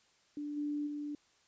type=tone with level steps; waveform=sine; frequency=293.7 Hz; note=D4; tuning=in tune; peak=-37 / -33 / -37 dBFS; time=0.37-1.15 s; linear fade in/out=2 ms; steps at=0.56 / 0.86 s; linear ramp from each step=20 ms; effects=white hiss -69 dBFS RMS until 1.47 s + resampled to 16000 Hz